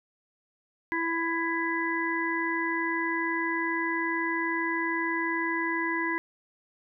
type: harmonic tone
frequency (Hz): 332.2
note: E4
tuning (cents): +13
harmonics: 1 / 3 / 5 / 6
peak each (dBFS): -31 / -32 / -33 / -31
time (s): 0.92-6.18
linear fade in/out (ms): 0
effects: none